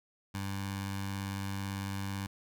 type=tone with notch filter; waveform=15% pulse; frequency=98 Hz; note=G2; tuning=in tune; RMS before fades=-37 dBFS; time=0.34-2.27 s; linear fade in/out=10 ms; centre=400 Hz; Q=0.83; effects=none

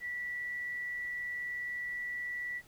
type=tone with amplitude modulation; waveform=sine; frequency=1954 Hz; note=B6; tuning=19 cents flat; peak=-34 dBFS; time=0-2.62 s; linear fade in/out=50 ms; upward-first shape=sine; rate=139 Hz; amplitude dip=25%; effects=pink hiss -61 dBFS RMS until 2.67 s

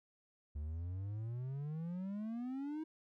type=exponential sweep; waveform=triangle; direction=up; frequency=71.5 to 320.6 Hz; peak=-37 dBFS; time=0.55-2.84 s; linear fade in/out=10 ms; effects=none

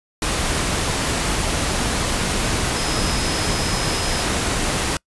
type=tone in noise; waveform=sine; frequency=5100 Hz; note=D#8; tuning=42 cents sharp; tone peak=-29 dBFS; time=2.76-4.23 s; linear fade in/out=2 ms; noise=pink; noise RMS=-21 dBFS; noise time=0.22-4.97 s; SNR=-11 dB; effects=noise-tail reverb RT60 0.1 s tail -26 dB re dry + resampled to 24000 Hz

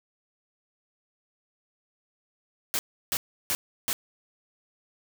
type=noise bursts; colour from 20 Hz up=white; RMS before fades=-27 dBFS; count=4; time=2.74-3.93 s; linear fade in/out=0 ms; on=50 ms; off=330 ms; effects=none

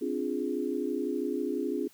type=chord; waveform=sine; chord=D half-diminished seventh; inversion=third; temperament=equal; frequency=261.6 / 293.7 / 349.2 / 415.3 Hz; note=C4 / D4 / F4 / Ab4; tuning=0 / 0 / 0 / 0 cents; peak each=-34 dBFS; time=0.01-1.88 s; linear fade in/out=10 ms; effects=white hiss -60 dBFS RMS until 1.93 s

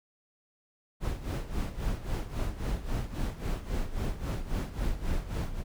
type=noise with tremolo; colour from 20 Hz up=brown; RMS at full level=-29 dBFS; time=1-5.64 s; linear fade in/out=50 ms; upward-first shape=sine; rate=3.7 Hz; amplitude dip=75%; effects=none

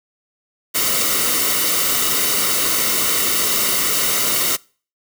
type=noise with comb filter; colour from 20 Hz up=white; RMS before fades=-18 dBFS; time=0.74-4.57 s; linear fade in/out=20 ms; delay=1.2 ms; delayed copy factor=-0.6; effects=noise-tail reverb RT60 0.4 s tail -24 dB re dry

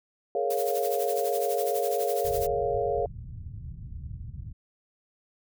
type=chord; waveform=sine; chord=Bb minor seventh; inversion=third; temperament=equal with one note detuned; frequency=418.7 / 466.2 / 554.4 / 698.5 Hz; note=Ab4 / Bb4 / Db5 / F5; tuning=+14 / 0 / 0 / 0 cents; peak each=-30 dBFS; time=0.35-3.06 s; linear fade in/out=2 ms
type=noise with tremolo; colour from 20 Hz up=blue; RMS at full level=-35 dBFS; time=0.5-2.47 s; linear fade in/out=5 ms; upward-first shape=sine; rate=12 Hz; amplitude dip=70%
type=low-pass noise; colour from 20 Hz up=white; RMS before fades=-39 dBFS; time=2.24-4.53 s; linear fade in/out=10 ms; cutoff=120 Hz; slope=24 dB/octave
effects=none

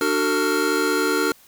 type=tone cluster; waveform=square; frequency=298 / 372.8 / 449.1 / 1398 Hz; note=D4 / F#4 / A4 / F6; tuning=+25 / +13 / +35 / +1 cents; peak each=-25 dBFS; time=0.01-1.32 s; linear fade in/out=2 ms; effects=white hiss -52 dBFS RMS until 1.47 s

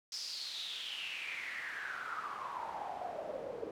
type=noise with band-pass filter sweep; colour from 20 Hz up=pink; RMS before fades=-42 dBFS; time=0.12-3.71 s; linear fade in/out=2 ms; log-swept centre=5300 to 450 Hz; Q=7.1; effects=none

